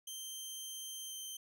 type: tone with pitch glide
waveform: 15% pulse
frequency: 3136 to 3116 Hz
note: G7 to G7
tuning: 0 to -11 cents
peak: -36 dBFS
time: 0.07-1.37 s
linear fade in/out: 5 ms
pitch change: -11 cents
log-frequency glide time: 1.07-1.12 s
effects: none